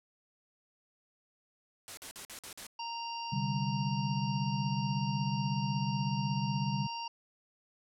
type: noise bursts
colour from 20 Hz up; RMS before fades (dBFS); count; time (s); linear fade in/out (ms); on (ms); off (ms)
white; -44; 6; 1.88-2.667; 0; 92; 47
type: harmonic tone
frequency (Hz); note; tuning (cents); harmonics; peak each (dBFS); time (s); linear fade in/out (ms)
930; A#5; -4; 1 / 3 / 5 / 6; -38 / -44 / -46 / -48; 2.79-7.08; 5
type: chord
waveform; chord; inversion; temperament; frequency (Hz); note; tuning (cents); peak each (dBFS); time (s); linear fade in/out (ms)
sine; C suspended second; none; just; 130.81 / 147.16 / 196.22; C3 / D3 / G3; 0 / +4 / +2; -35; 3.32-6.87; 10
effects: low-pass 11000 Hz 12 dB/octave